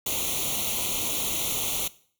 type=noise with comb filter; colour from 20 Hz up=white; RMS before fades=-28 dBFS; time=0.06-1.88 s; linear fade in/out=5 ms; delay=0.3 ms; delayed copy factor=+1; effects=noise-tail reverb RT60 0.5 s tail -19 dB re dry